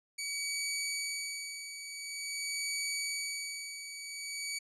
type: tone with tremolo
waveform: 15% pulse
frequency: 2271 Hz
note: C#7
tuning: 41 cents sharp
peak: -26 dBFS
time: 0.18-4.59 s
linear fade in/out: 10 ms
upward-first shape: sine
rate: 0.47 Hz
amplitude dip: 65%
effects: resampled to 24000 Hz